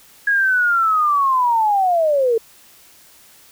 sine linear sweep, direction down, 1661.2 to 440 Hz, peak -13 dBFS, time 0.27-2.38 s, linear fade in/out 5 ms, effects white hiss -48 dBFS RMS until 3.51 s

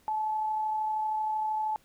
sine tone with amplitude modulation, 864 Hz, A5, 32 cents flat, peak -26 dBFS, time 0.08-1.76 s, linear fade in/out 0 ms, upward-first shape sine, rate 32.9 Hz, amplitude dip 25%, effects pink hiss -64 dBFS RMS until 1.84 s

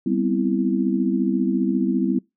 sine chord, C major seventh, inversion second, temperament equal, 196 / 246.9 / 261.6 / 329.6 Hz, G3 / B3 / C4 / E4, 0 / 0 / 0 / 0 cents, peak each -23 / -24 / -24 / -24 dBFS, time 0.06-2.19 s, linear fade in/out 5 ms, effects noise-tail reverb RT60 0.2 s tail -24 dB re dry

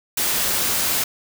white noise, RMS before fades -21 dBFS, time 0.17-1.04 s, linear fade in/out 5 ms, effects none

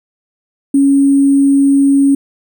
sine tone with sample-and-hold, 277.2 Hz, C#4, in tune, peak -6 dBFS, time 0.74-2.15 s, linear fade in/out 5 ms, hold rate 8820 Hz, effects none

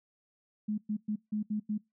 sine tone bursts at uneven times, 211.6 Hz, G#3, 33 cents sharp, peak -29 dBFS, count 6, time 0.68-0.78 / 0.89-0.97 / 1.08-1.16 / 1.32-1.43 / 1.5-1.6 / 1.69-1.78 s, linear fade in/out 10 ms, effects noise-tail reverb RT60 0.2 s tail -23 dB re dry

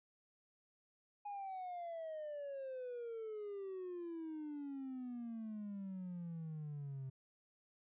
triangle exponential sweep, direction down, 829 to 130.81 Hz, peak -40 dBFS, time 1.25-7.1 s, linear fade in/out 10 ms, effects tanh soft clip ceiling -38 dBFS + resampled to 8000 Hz

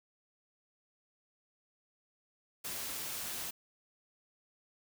white noise, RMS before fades -40 dBFS, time 2.64-3.51 s, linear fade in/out 10 ms, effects none

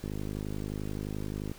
click train, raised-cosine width 3 ms, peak -23 dBFS, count 77, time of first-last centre 0.04-1.516 s, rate 51.5 Hz, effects pink hiss -52 dBFS RMS until 1.58 s

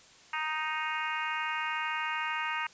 harmonic tone, 311.1 Hz, D#4, in tune, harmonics 3 / 4 / 5 / 6 / 7 / 8 / 9, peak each -36 / -37 / -38 / -39 / -39 / -40 / -41 dBFS, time 0.33-2.67 s, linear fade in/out 5 ms, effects white hiss -56 dBFS RMS until 2.73 s + resampled to 16000 Hz

